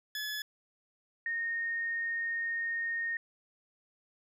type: tone pair in turn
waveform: 20% pulse / sine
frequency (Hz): 1711 / 1847.5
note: A6 / A#6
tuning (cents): -49 / -16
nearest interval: minor second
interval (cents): 133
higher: second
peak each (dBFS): -30 / -31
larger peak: first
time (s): 0.15-0.42 / 1.26-3.17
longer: second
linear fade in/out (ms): 2
effects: none